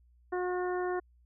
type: harmonic tone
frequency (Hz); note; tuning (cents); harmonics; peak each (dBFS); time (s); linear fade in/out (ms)
361.3; F#4; -41; 1 / 2 / 3 / 4 / 5; -31 / -37 / -41 / -43 / -45; 0.32-1; 10
effects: added 60 Hz sine -60 dBFS peak until 1.25 s